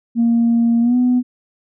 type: tone with pitch glide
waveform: sine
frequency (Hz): 233.1 to 248.4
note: A#3 to B3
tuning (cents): 0 to +10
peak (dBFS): -10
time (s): 0.15-1.23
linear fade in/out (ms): 50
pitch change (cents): +110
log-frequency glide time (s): 0.81-0.96
effects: tanh soft clip ceiling -8 dBFS